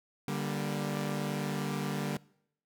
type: chord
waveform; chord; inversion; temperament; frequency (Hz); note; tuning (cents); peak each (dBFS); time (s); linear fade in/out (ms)
sawtooth; G minor; second; equal with one note detuned; 146.83 / 196 / 236.5; D3 / G3 / Bb3; 0 / 0 / +25; -31 / -32 / -35; 0.28-2.17; 2
effects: noise-tail reverb RT60 0.7 s tail -23 dB re dry